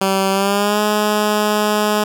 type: tone with pitch glide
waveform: 10% pulse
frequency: 193 to 210.5 Hz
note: G3 to G#3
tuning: -27 to +24 cents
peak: -6 dBFS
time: 0.01-2.04 s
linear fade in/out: 5 ms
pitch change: +151 cents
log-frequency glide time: 0.31-0.8 s
effects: none